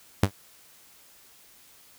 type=tone with exponential decay; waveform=sawtooth; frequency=98.6 Hz; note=G2; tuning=11 cents sharp; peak=-10 dBFS; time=0.23-0.31 s; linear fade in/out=5 ms; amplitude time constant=17 ms; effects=white hiss -55 dBFS RMS until 1.98 s